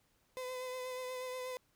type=tone with vibrato; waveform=35% pulse; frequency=508 Hz; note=B4; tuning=49 cents sharp; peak=-38 dBFS; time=0.37-1.57 s; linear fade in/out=0 ms; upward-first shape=triangle; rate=8.3 Hz; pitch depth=25 cents each way; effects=pink hiss -74 dBFS RMS until 1.75 s